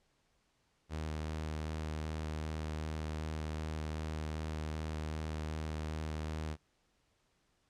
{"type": "tone with vibrato", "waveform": "sawtooth", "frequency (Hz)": 77.78, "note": "D#2", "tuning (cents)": 0, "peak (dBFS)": -33, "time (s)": [0.89, 6.57], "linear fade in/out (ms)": 50, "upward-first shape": "square", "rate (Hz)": 2.6, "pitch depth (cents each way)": 9, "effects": ["pink hiss -75 dBFS RMS until 7.69 s", "low-pass 8000 Hz 12 dB/octave"]}